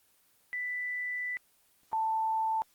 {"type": "tone pair in turn", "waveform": "sine", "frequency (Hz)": [1984, 885.4], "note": ["B6", "A5"], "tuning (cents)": [7, 11], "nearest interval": "octave + major second", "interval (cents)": 1396, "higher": "first", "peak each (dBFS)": [-32, -27], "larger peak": "second", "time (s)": [[0.53, 1.37], [1.93, 2.62]], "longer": "first", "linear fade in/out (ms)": 0, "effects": ["white hiss -67 dBFS RMS until 2.74 s", "Opus 24 kbps"]}